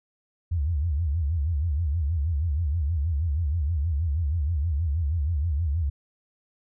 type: tone with vibrato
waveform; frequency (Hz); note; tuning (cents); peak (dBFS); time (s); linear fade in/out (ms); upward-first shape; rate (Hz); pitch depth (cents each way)
sine; 77.8; D#2; 0; -22; 0.51-5.9; 10; sine; 6.3; 210
effects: none